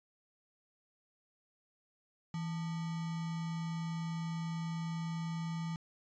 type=tone with sample-and-hold; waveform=sine; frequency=164.81 Hz; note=E3; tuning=in tune; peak=-35 dBFS; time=2.34-5.76 s; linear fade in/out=2 ms; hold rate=1050 Hz; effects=resampled to 16000 Hz